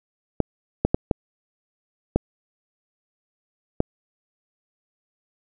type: clicks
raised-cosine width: 2 ms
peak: -4 dBFS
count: 6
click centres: 0.403 / 0.85 / 0.945 / 1.112 / 2.16 / 3.804 s
effects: none